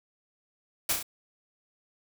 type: noise with echo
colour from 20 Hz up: white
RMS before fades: -26 dBFS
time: 0.89-0.93 s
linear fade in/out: 5 ms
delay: 33 ms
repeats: 3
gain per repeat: -4 dB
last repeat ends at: 1.029 s
effects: none